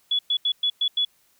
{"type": "tone bursts at uneven times", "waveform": "sine", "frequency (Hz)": 3402, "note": "G#7", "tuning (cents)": 41, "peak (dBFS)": -19, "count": 6, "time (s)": [[0.11, 0.19], [0.3, 0.37], [0.45, 0.52], [0.63, 0.7], [0.81, 0.88], [0.97, 1.05]], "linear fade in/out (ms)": 5, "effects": ["white hiss -63 dBFS RMS until 1.39 s"]}